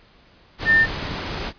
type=tone in noise; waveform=sine; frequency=1800 Hz; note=A6; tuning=39 cents sharp; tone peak=-12 dBFS; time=0.65-0.87 s; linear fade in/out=50 ms; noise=pink; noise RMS=-28 dBFS; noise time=0.58-1.53 s; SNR=+13 dB; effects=pink hiss -53 dBFS RMS until 1.58 s + resampled to 11025 Hz